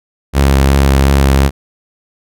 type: tone with vibrato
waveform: sawtooth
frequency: 68.4 Hz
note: C#2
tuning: 23 cents flat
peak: -3 dBFS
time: 0.33-1.51 s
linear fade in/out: 50 ms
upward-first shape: sine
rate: 2.8 Hz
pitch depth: 20 cents each way
effects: none